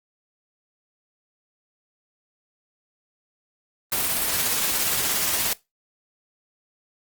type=noise with tremolo; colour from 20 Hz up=white; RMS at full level=-22 dBFS; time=3.92-5.53 s; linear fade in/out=2 ms; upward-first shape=triangle; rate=17 Hz; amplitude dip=35%; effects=noise-tail reverb RT60 0.2 s tail -20 dB re dry + Opus 24 kbps